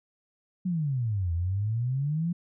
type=exponential two-way sweep; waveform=sine; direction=down then up; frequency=189.1 to 82.41 to 177.1 Hz; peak=-25 dBFS; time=0.65-2.33 s; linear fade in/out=10 ms; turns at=1.33 s; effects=none